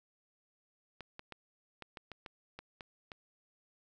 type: clicks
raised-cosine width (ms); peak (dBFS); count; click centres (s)
0.3; -29; 10; 1.007 / 1.194 / 1.323 / 1.823 / 1.972 / 2.117 / 2.262 / 2.59 / 2.808 / 3.118
effects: none